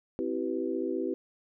sine chord, C major seventh, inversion none, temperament equal with one note detuned, 261.6 / 329.6 / 385 / 493.9 Hz, C4 / E4 / G4 / B4, 0 / 0 / -31 / 0 cents, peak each -35 / -33 / -33 / -37 dBFS, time 0.19-1.14 s, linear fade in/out 0 ms, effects none

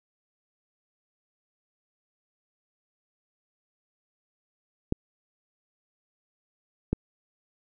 clicks, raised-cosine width 3 ms, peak -11 dBFS, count 2, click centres 4.924 / 6.93 s, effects none

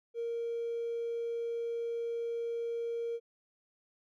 triangle tone with hard clipping, 466.2 Hz, A#4, in tune, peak -33 dBFS, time 0.14-3.2 s, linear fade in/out 50 ms, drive 3 dB, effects none

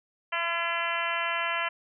harmonic tone with a mistuned harmonic, 339.2 Hz, E4, 50 cents sharp, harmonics 2 / 3 / 4 / 5 / 6 / 7 / 8 / 9, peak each -36 / -33 / -34 / -34 / -35 / -36 / -35 / -38 dBFS, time 0.32-1.69 s, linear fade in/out 10 ms, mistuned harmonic 2, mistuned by -16 cents, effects none

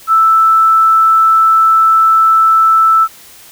sine tone, 1320 Hz, E6, 2 cents sharp, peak -5 dBFS, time 0.07-3.08 s, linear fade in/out 50 ms, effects white hiss -38 dBFS RMS until 3.51 s

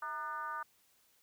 sine tone with frequency modulation, 1210 Hz, D#6, 49 cents flat, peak -37 dBFS, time 0.02-0.63 s, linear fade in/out 5 ms, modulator 280 Hz, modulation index 1.1, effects white hiss -70 dBFS RMS until 1.22 s

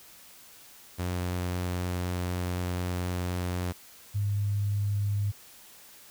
sawtooth / sine tone pair in turn, 89.6 / 101.94 Hz, F2 / G#2, +45 / -32 cents, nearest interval major second, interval 223 cents, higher second, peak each -25 / -25 dBFS, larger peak neither, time 0.98-3.73 / 4.14-5.32 s, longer first, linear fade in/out 20 ms, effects white hiss -52 dBFS RMS until 6.1 s

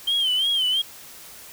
sine tone with vibrato, 3136 Hz, G7, in tune, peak -17 dBFS, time 0.07-0.82 s, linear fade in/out 10 ms, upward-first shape sine, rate 2.9 Hz, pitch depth 95 cents each way, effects tanh soft clip ceiling -17 dBFS + white hiss -43 dBFS RMS until 1.52 s

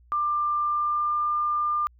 sine tone with pitch glide, 1190 to 1199 Hz, D6 to D6, +22 to +36 cents, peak -22 dBFS, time 0.12-1.87 s, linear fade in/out 0 ms, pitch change +14 cents, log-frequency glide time 0.6-1.2 s, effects added 60 Hz sine -53 dBFS peak until 1.99 s

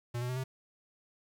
square tone with pitch steps, 120 / 123.52 / 127.14 / 130.86 Hz, B2 / B2 / C3 / C3, -49 / +1 / -49 / +1 cents, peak -34 dBFS, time 0.14-0.44 s, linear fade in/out 10 ms, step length 75 ms, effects 10-bit

